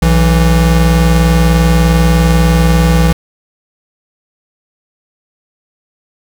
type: tone pair together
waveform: square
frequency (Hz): 61.64 / 164.81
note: B1 / E3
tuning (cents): -3 / 0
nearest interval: octave + perfect fourth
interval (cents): 1703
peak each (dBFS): -10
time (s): 0.02-3.13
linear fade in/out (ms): 5
effects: none